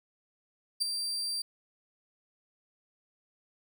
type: tone with ADSR envelope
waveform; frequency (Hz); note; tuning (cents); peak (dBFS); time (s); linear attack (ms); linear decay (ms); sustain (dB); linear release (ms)
35% pulse; 4704; D8; +2; -22; 0.8-1.42; 22; 7; -8; 6
effects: none